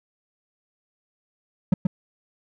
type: tone with echo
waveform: triangle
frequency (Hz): 183.7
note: F#3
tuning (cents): -12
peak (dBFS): -11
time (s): 1.72-1.74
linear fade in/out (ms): 5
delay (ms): 130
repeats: 1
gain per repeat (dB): -3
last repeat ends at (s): 1.87
effects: none